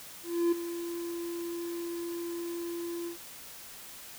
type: tone with ADSR envelope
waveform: triangle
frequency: 342 Hz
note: F4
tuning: 36 cents flat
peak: -20 dBFS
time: 0.23-3.18 s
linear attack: 290 ms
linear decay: 10 ms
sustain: -12 dB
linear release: 110 ms
effects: white hiss -47 dBFS RMS until 4.18 s